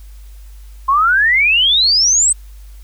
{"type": "exponential sweep", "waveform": "sine", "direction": "up", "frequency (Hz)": [1046.5, 8372], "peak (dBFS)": -9, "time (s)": [0.88, 2.33], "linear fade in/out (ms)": 10, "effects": ["added 50 Hz sine -33 dBFS peak until 2.83 s", "white hiss -51 dBFS RMS until 2.83 s"]}